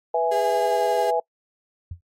sine chord, E major, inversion second, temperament equal, 493.9 / 659.3 / 830.6 Hz, B4 / E5 / G#5, 0 / 0 / 0 cents, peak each -23 dBFS, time 0.14-1.2 s, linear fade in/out 5 ms
35% pulse tone with vibrato, 409.7 Hz, G#4, 24 cents flat, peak -25 dBFS, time 0.31-1.11 s, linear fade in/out 10 ms, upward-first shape sine, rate 19 Hz, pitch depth 20 cents each way
sine tone with exponential decay, 86.7 Hz, F2, 12 cents flat, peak -27 dBFS, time 1.91-2.01 s, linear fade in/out 5 ms, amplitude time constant 21 ms
effects noise-tail reverb RT60 0.1 s tail -25 dB re dry + MP3 64 kbps

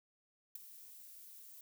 violet noise with ADSR envelope, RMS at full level -41 dBFS, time 0.55-1.61 s, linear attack 7 ms, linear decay 7 ms, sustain -14 dB, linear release 4 ms, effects none

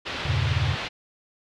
white low-pass noise, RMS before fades -32 dBFS, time 0.05-0.89 s, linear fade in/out 20 ms, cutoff 3700 Hz, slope 24 dB/octave
sine chord, E diminished seventh, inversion none, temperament equal, 82.41 / 98 / 116.54 / 138.59 Hz, E2 / G2 / Bb2 / Db3, 0 / 0 / 0 / 0 cents, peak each -27 dBFS, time 0.25-0.75 s, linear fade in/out 10 ms
effects none

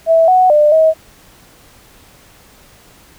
sine tone with pitch steps, 655 / 740 / 598 / 637 Hz, E5 / F#5 / D5 / D#5, -11 / 0 / +31 / +41 cents, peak -6 dBFS, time 0.06-0.94 s, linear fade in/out 50 ms, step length 220 ms, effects pink hiss -45 dBFS RMS until 3.18 s

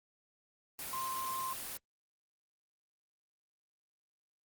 sine tone in noise, 1049 Hz, C6, 4 cents sharp, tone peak -36 dBFS, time 0.93-1.53 s, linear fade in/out 0 ms, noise white, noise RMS -42 dBFS, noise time 0.79-1.77 s, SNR +3 dB, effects Opus 24 kbps

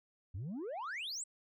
sine exponential sweep, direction up, 82.41 to 8460 Hz, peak -36 dBFS, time 0.34-1.24 s, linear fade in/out 10 ms, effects tanh soft clip ceiling -38 dBFS

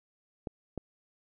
clicks, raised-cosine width 2 ms, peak -22 dBFS, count 2, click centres 0.472 / 0.777 s, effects none

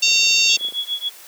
harmonic tone, 913 Hz, A#5, 36 cents flat, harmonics 3 / 4 / 5 / 6 / 7 / 8, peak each -17 / -20 / -19 / -24 / -22 / -27 dBFS, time 0.02-0.57 s, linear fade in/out 10 ms
click train, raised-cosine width 2 ms, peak -25 dBFS, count 18, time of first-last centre 0.08-0.724 s, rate 26.4 Hz
sine tone with tremolo, 3363 Hz, G#7, 21 cents sharp, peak -18 dBFS, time 0.48-1.1 s, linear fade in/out 20 ms, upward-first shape triangle, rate 7.2 Hz, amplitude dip 100%
effects white hiss -42 dBFS RMS until 1.27 s + high-pass 400 Hz 12 dB/octave

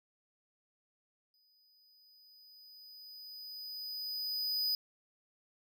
square tone with exponential growth, 4978 Hz, D#8, in tune, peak -30 dBFS, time 1.34-4.75 s, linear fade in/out 1 ms, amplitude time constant 740 ms, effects none

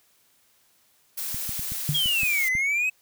blue noise, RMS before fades -31 dBFS, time 1.17-2.49 s, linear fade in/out 10 ms
clicks, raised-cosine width 5 ms, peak -24 dBFS, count 7, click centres 1.345 / 1.493 / 1.594 / 1.72 / 2.059 / 2.233 / 2.552 s
sine tone with exponential decay, 148.1 Hz, D3, 15 cents sharp, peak -18 dBFS, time 1.89-2.04 s, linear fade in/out 0 ms, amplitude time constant 32 ms
triangle exponential two-way sweep, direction down then up, 3334 to 2007 to 2578 Hz, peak -20 dBFS, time 1.94-2.9 s, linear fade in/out 10 ms, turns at 2.5 s
effects white hiss -63 dBFS RMS until 3.01 s

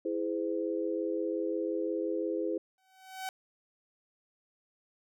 sine chord, E augmented, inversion none, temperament equal with one note detuned, 329.6 / 415.3 / 512.2 Hz, E4 / G#4 / B#4, 0 / 0 / -37 cents, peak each -33 / -35 / -35 dBFS, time 0.05-2.58 s, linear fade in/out 5 ms
sawtooth tone with exponential growth, 758 Hz, F#5, 42 cents sharp, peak -29 dBFS, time 2.78-3.29 s, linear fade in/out 1 ms, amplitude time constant 110 ms
effects none

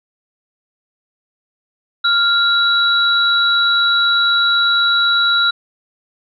sine tone pair together, 1394 / 3908 Hz, F6 / B7, -4 / -19 cents, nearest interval octave + tritone, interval 1785 cents, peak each -14 dBFS, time 2.04-5.51 s, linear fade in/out 10 ms, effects none

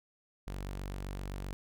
sawtooth tone, 47.71 Hz, G1, 46 cents flat, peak -34 dBFS, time 0.47-1.53 s, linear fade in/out 0 ms, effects none

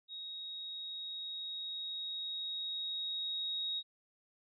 sine tone with level ramp, 3774 Hz, A#7, 21 cents sharp, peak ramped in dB -42 to -34 dBFS, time 0.08-3.83 s, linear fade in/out 50 ms, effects none

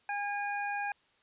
harmonic tone, 815 Hz, G#5, 33 cents flat, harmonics 1 / 2 / 3, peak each -34 / -37 / -40 dBFS, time 0.09-0.92 s, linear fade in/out 2 ms, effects white hiss -68 dBFS RMS until 1.22 s + resampled to 8000 Hz

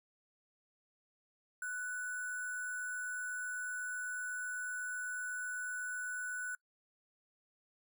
sine tone with sample-and-hold, 1486 Hz, F#6, 7 cents sharp, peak -37 dBFS, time 1.62-6.55 s, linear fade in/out 2 ms, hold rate 8820 Hz, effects noise-tail reverb RT60 0.1 s tail -25 dB re dry

